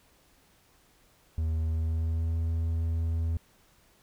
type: tone with pitch glide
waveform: triangle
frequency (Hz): 79.9 to 82.1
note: D#2 to E2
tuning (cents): +47 to -6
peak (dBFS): -24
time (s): 1.38-3.37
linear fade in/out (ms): 0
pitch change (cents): +47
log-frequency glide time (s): 1.62-2.38
effects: pink hiss -63 dBFS RMS until 4.02 s